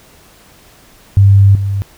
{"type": "tone with level steps", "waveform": "sine", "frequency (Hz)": 99, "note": "G2", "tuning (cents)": 18, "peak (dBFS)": [-3, -13], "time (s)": [1.17, 1.82], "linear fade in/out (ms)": 0, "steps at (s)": 1.55, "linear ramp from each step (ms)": 2, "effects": ["pink hiss -44 dBFS RMS until 1.97 s"]}